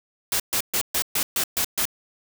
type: noise bursts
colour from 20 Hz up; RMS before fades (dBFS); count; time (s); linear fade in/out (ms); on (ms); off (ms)
white; -23; 8; 0.32-1.854; 2; 78; 130
effects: none